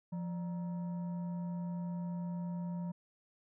sine tone with frequency modulation, 174.61 Hz, F3, in tune, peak -35 dBFS, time 0.12-2.92 s, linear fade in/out 10 ms, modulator 767 Hz, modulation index 0.29, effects tanh soft clip ceiling -31 dBFS

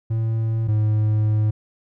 triangle tone pair in turn, 112.2 / 107.28 Hz, A2 / A2, +34 / -43 cents, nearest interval minor second, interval 77 cents, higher first, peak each -17 / -14 dBFS, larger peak second, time 0.1-0.68 / 0.68-1.51 s, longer second, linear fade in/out 10 ms, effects none

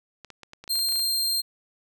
clicks, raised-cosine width 0.2 ms, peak -25 dBFS, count 12, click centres 0.247 / 0.303 / 0.433 / 0.534 / 0.64 / 0.678 / 0.756 / 0.791 / 0.888 / 0.923 / 0.958 / 0.995 s
sawtooth tone, 4186 Hz, C8, in tune, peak -20 dBFS, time 0.69-1.42 s, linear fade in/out 20 ms
effects none

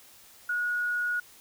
sine tone, 1452 Hz, F#6, 33 cents flat, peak -26 dBFS, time 0.49-1.2 s, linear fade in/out 5 ms, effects white hiss -54 dBFS RMS until 1.4 s

